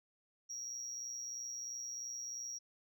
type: tone with amplitude modulation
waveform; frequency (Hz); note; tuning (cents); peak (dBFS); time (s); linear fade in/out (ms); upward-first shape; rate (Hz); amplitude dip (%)
sine; 5670; F8; +25; -36; 0.49-2.59; 20; sine; 123; 70
effects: tanh soft clip ceiling -38 dBFS